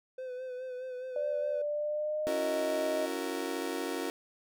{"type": "tone with vibrato", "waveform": "triangle", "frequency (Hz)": 508, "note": "B4", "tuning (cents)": 49, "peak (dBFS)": -35, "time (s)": [0.18, 1.62], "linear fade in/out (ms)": 5, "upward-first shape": "sine", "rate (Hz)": 4.8, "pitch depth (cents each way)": 35}
{"type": "tone with pitch glide", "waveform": "sine", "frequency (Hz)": [587.3, 622.2], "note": ["D5", "D#5"], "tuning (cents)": [0, 0], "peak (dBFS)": -30, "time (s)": [1.16, 3.06], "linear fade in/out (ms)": 2, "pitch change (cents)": 100, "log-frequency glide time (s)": [1.6, 2.48]}
{"type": "chord", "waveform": "35% pulse", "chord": "F# dominant seventh", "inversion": "second", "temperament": "just", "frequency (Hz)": [277.5, 333, 370, 462.5], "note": ["C#4", "E4", "F#4", "A#4"], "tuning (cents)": [2, 18, 0, -14], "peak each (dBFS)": -37, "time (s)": [2.27, 4.1], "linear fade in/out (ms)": 0}
{"effects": []}